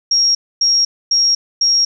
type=tone bursts; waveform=sine; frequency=5588 Hz; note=F8; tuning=in tune; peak=-10 dBFS; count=4; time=0.11-1.85 s; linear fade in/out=5 ms; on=240 ms; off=260 ms; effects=none